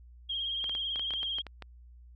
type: tone with vibrato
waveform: sine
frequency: 3213 Hz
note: G7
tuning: 42 cents sharp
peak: -31 dBFS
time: 0.29-1.42 s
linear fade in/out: 10 ms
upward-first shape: sine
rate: 18 Hz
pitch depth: 42 cents each way
type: clicks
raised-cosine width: 0.3 ms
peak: -26 dBFS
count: 11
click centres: 0.642 / 0.695 / 0.751 / 0.959 / 0.995 / 1.107 / 1.137 / 1.231 / 1.385 / 1.467 / 1.623 s
effects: added 60 Hz sine -50 dBFS peak until 2.15 s